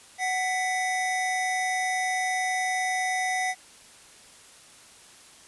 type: tone pair together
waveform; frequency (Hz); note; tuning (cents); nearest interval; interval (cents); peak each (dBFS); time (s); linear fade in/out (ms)
square; 743.5 / 1986; F#5 / B6; +8 / +9; octave + perfect fourth; 1701; -28 / -29; 0.18-3.55; 50
effects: white hiss -51 dBFS RMS until 5.47 s + resampled to 24000 Hz